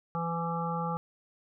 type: harmonic tone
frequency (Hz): 167.7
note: E3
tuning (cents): +30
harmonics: 1 / 3 / 5 / 7 / 8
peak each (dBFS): -33 / -38 / -35 / -36 / -43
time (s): 0.15-0.97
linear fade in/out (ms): 0
effects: none